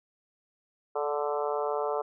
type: harmonic tone with a mistuned harmonic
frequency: 146.83 Hz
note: D3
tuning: in tune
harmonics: 3 / 4 / 5 / 6 / 7 / 8 / 9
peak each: -31 / -33 / -35 / -37 / -38 / -39 / -40 dBFS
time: 0.95-2.02 s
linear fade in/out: 10 ms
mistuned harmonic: 3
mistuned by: -15 cents
effects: none